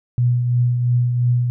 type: tone with tremolo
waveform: sine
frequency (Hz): 122.2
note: B2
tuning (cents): -18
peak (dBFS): -12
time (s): 0.18-1.5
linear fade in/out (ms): 0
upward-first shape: triangle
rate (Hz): 2.9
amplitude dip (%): 45
effects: none